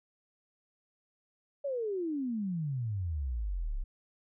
sine exponential sweep, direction down, 580 to 30.87 Hz, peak -31 dBFS, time 1.64-3.84 s, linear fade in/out 10 ms, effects none

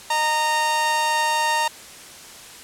sawtooth tone pair together, 615 / 924.1 Hz, D#5 / A#5, -20 / -15 cents, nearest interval perfect fifth, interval 705 cents, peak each -26 / -15 dBFS, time 0.1-1.68 s, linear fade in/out 5 ms, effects white hiss -41 dBFS RMS until 2.63 s + low-pass 10000 Hz 12 dB/octave

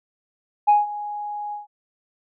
sine tone with ADSR envelope, 830.6 Hz, G#5, in tune, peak -9 dBFS, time 0.67-1.67 s, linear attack 20 ms, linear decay 170 ms, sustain -18 dB, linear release 140 ms, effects tanh soft clip ceiling -8 dBFS

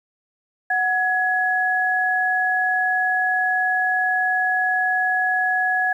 sine tone pair together, 740 / 1681.5 Hz, F#5 / G#6, 0 / +21 cents, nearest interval octave + major second, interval 1421 cents, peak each -22 / -19 dBFS, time 0.7-5.93 s, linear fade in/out 5 ms, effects 9-bit

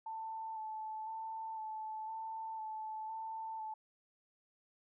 sine tone with vibrato, 880 Hz, A5, in tune, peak -40 dBFS, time 0.06-3.74 s, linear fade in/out 5 ms, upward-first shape square, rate 0.99 Hz, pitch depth 17 cents each way, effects none

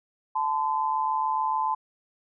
sine tone pair together, 875 / 1021.9 Hz, A5 / C6, -10 / -41 cents, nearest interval minor third, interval 269 cents, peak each -26 dBFS, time 0.35-1.75 s, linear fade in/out 10 ms, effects none

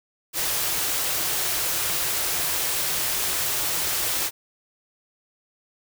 white band-stop noise, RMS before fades -25 dBFS, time 0.33-4.31 s, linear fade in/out 50 ms, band 180 to 280 Hz, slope 96 dB/octave, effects none

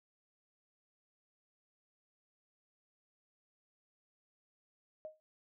sine tone with exponential decay, 622.3 Hz, D#5, in tune, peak -39 dBFS, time 5.05-5.2 s, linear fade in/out 0 ms, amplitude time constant 32 ms, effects none

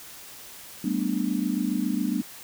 sine tone cluster, 195 / 222.3 / 249.5 / 296.4 Hz, G3 / A3 / B3 / D4, -9 / +18 / +18 / +16 cents, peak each -29 dBFS, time 0.84-2.22 s, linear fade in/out 5 ms, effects white hiss -44 dBFS RMS until 2.43 s

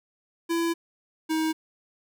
square tone pair in turn, 335.1 / 317.2 Hz, E4 / D#4, +29 / +33 cents, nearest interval minor second, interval 96 cents, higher first, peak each -24 dBFS, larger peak neither, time 0.49-0.74 / 1.29-1.53 s, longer first, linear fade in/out 20 ms, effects none

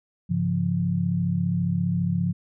sine tone cluster, 101.2 / 138.7 / 173.5 Hz, G#2 / C#3 / F3, -44 / +1 / -11 cents, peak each -28 / -28 / -23 dBFS, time 0.29-2.33 s, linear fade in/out 20 ms, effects none

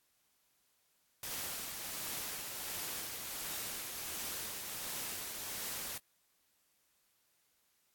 white noise with tremolo, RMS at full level -40 dBFS, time 1.23-5.98 s, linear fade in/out 2 ms, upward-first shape triangle, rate 1.4 Hz, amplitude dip 35%, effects white hiss -75 dBFS RMS until 7.94 s + AAC 64 kbps

